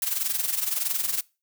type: noise with amplitude modulation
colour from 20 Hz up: blue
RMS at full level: -24 dBFS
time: 0.02-1.21 s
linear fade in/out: 2 ms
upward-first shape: sine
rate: 21.6 Hz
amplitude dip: 70%
effects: noise-tail reverb RT60 0.3 s tail -24 dB re dry